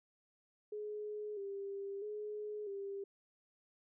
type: tone with vibrato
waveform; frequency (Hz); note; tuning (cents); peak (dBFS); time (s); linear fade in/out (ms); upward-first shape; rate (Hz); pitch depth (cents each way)
sine; 408.5; G#4; -29; -40; 0.72-3.04; 5; square; 0.77; 51
effects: none